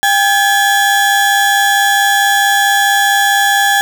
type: tone pair together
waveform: 35% pulse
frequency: 800 / 1704.5 Hz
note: G5 / G#6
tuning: +35 / +45 cents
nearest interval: octave + minor second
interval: 1310 cents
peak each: -10 dBFS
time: 0.03-3.81 s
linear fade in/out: 0 ms
effects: none